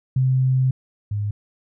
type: tone pair in turn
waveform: sine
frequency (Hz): 130.2 / 103.34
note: C3 / G#2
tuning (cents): -8 / -8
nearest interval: major third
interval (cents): 400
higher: first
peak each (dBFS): -15 / -21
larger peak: first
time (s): 0.16-0.71 / 1.11-1.31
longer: first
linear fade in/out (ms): 5
effects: none